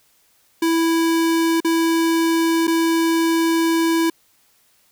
square tone with dropouts, 329.6 Hz, E4, in tune, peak -16 dBFS, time 0.62-4.1 s, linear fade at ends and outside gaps 5 ms, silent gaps 1.604-1.646 / 2.671-2.677 s, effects white hiss -59 dBFS RMS until 4.91 s

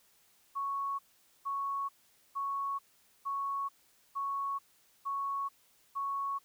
sine tone bursts, 1108.7 Hz, C#6, in tune, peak -32 dBFS, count 7, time 0.55-6.39 s, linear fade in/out 20 ms, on 440 ms, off 460 ms, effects white hiss -67 dBFS RMS until 6.44 s

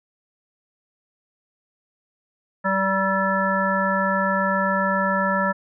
harmonic tone with a mistuned harmonic, 192.9 Hz, G3, 28 cents flat, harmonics 1 / 3 / 5 / 7 / 9, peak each -25 / -25 / -25 / -25 / -25 dBFS, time 2.64-5.53 s, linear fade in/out 20 ms, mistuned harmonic 7, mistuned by -18 cents, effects none

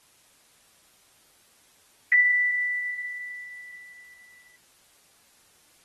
sine tone with exponential decay, 1975.5 Hz, B6, in tune, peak -15 dBFS, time 2.12-4.56 s, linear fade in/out 1 ms, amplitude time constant 530 ms, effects white hiss -60 dBFS RMS until 5.84 s + AAC 32 kbps

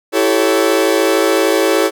40% pulse chord, A dominant seventh, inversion second, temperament equal with one note detuned, 329.6 / 386.6 / 440 / 554.4 Hz, E4 / G4 / A4 / C#5, 0 / -24 / 0 / 0 cents, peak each -16 dBFS, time 0.12-1.91 s, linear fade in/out 50 ms, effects none

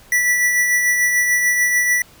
square tone with tremolo, 1960 Hz, B6, 14 cents flat, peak -13 dBFS, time 0.12-2.02 s, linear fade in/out 2 ms, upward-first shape triangle, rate 6.8 Hz, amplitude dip 40%, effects pink hiss -47 dBFS RMS until 2.2 s

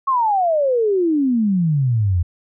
sine exponential sweep, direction down, 1108.7 to 82.8 Hz, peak -14 dBFS, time 0.07-2.23 s, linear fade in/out 10 ms, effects none

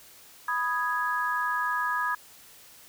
sine chord, G# minor, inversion first, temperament equal, 987.8 / 1244.5 / 1661.2 Hz, B5 / D#6 / G#6, 0 / 0 / 0 cents, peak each -30 / -30 / -29 dBFS, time 0.48-2.15 s, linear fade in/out 5 ms, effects white hiss -52 dBFS RMS until 2.88 s

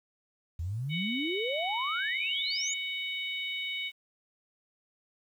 sine exponential sweep, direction up, 77.78 to 7150 Hz, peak -31 dBFS, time 0.59-2.74 s, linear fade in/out 5 ms
harmonic tone, 746 Hz, F#5, 14 cents sharp, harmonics 3 / 4 / 5, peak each -35 / -37 / -39 dBFS, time 0.89-3.92 s, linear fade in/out 50 ms
effects 10-bit

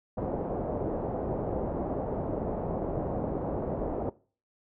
white low-pass noise, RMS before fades -32 dBFS, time 0.17-4.1 s, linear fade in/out 10 ms, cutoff 670 Hz, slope 24 dB/octave, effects noise-tail reverb RT60 0.4 s tail -21 dB re dry

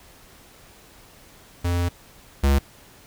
square tone pair in turn, 87.4 / 69.22 Hz, F2 / C#2, +2 / -2 cents, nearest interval major third, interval 404 cents, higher first, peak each -21 / -16 dBFS, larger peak second, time 1.64-1.89 / 2.43-2.59 s, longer first, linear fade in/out 10 ms, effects pink hiss -50 dBFS RMS until 3.06 s

